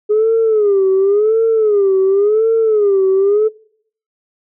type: tone with vibrato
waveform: sine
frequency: 415.3 Hz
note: G#4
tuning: in tune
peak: -8 dBFS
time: 0.09-3.49 s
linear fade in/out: 20 ms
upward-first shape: sine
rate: 0.92 Hz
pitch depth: 150 cents each way
effects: noise-tail reverb RT60 0.6 s tail -23 dB re dry + tanh soft clip ceiling -6 dBFS